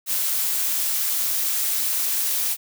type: noise with amplitude modulation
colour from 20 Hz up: blue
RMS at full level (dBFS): -21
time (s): 0.06-2.57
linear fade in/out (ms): 50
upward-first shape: sine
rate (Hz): 285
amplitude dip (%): 45
effects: none